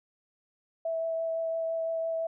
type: tone with vibrato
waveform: sine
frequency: 655 Hz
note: E5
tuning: 11 cents flat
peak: -28 dBFS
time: 0.85-2.27 s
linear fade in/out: 5 ms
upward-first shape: triangle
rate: 5.9 Hz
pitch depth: 11 cents each way
effects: none